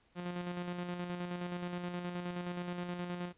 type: tone with tremolo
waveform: sawtooth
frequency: 176.8 Hz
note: F3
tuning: 22 cents sharp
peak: -32 dBFS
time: 0.15-3.33 s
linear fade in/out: 50 ms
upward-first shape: square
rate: 9.5 Hz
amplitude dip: 40%
effects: pink hiss -70 dBFS RMS until 3.37 s + resampled to 8000 Hz